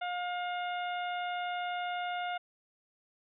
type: harmonic tone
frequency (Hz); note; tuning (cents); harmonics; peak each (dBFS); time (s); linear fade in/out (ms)
712; F5; +33; 1 / 2 / 3 / 4 / 5; -34 / -40 / -44 / -46 / -48; 0.01-2.38; 10
effects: none